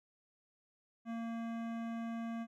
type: tone with hard clipping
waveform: sine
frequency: 229.7 Hz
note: A#3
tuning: 25 cents flat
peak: -40 dBFS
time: 1.05-2.47 s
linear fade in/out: 50 ms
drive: 16 dB
effects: none